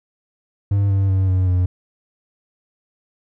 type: tone with pitch steps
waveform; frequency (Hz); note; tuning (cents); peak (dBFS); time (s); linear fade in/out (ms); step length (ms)
triangle; 100 / 97.55 / 95.15 / 92.82 / 90.54; G2 / G2 / F#2 / F#2 / F#2; +35 / -8 / +49 / +6 / -37; -12; 0.71-1.66; 5; 190
effects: none